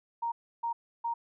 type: tone bursts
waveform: sine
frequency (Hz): 932.3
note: A#5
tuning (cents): 0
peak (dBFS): -29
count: 3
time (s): 0.22-1.14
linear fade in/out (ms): 10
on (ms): 100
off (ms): 310
effects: none